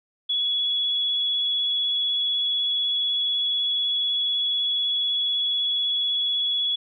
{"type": "tone with vibrato", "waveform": "sine", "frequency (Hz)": 3380, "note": "G#7", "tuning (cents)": 30, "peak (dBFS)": -21, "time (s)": [0.29, 6.76], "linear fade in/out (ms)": 10, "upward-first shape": "sine", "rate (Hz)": 16, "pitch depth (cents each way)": 10, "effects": []}